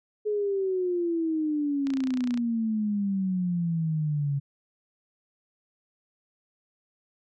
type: exponential sweep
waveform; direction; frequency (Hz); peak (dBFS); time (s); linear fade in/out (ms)
sine; down; 426.2 to 138.59; -24; 0.25-4.4; 20
type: click train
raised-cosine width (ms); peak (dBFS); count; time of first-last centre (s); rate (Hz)
0.2; -22; 16; 1.87-2.375; 29.7
effects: none